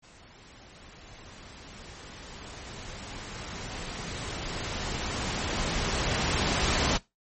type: noise with level ramp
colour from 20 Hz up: pink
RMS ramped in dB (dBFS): -53 to -24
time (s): 0.02-6.98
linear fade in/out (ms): 20
effects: noise-tail reverb RT60 0.2 s tail -19 dB re dry + MP3 32 kbps